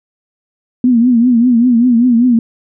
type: tone with vibrato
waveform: sine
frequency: 240.7 Hz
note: B3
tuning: 44 cents flat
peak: -6 dBFS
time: 0.84-2.39 s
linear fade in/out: 2 ms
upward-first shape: triangle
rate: 5.1 Hz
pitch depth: 120 cents each way
effects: none